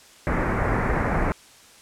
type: low-pass noise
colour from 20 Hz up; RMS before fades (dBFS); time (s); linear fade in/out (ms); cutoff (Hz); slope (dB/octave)
pink; -23; 0.27-1.32; 0; 2100; 48
effects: white hiss -50 dBFS RMS until 1.81 s + low-pass 9000 Hz 12 dB/octave